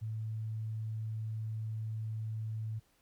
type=tone; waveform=sine; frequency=110 Hz; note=A2; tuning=in tune; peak=-35 dBFS; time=0.01-2.8 s; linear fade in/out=20 ms; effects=pink hiss -71 dBFS RMS until 3.01 s